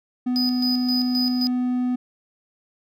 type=tone; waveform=triangle; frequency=249.4 Hz; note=B3; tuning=17 cents sharp; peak=-18 dBFS; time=0.26-1.96 s; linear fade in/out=10 ms
type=tone with tremolo; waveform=triangle; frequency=4978 Hz; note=D#8; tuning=in tune; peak=-21 dBFS; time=0.36-1.47 s; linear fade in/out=0 ms; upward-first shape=square; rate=3.8 Hz; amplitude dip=65%
effects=none